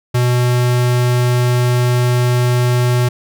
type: tone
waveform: square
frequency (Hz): 123.2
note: B2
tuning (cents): -4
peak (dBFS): -12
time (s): 0.14-3.09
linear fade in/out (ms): 10
effects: none